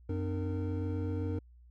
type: tone cluster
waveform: triangle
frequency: 92.6 / 255.2 / 303 / 462.3 Hz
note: F#2 / C4 / D#4 / A#4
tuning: +2 / -43 / -46 / -14 cents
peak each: -31 / -39 / -37 / -39 dBFS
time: 0.09-1.39 s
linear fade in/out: 5 ms
effects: added 60 Hz sine -54 dBFS peak until 1.7 s